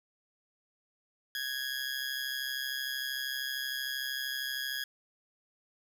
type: tone with amplitude modulation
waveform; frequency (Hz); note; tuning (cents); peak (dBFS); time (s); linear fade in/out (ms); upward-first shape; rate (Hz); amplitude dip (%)
20% pulse; 1661.2; G#6; 0; -26; 1.35-4.84; 2; sine; 133; 65
effects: none